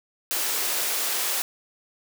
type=high-pass noise; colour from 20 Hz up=white; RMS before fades=-26 dBFS; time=0.31-1.42 s; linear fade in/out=0 ms; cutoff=320 Hz; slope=24 dB/octave; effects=none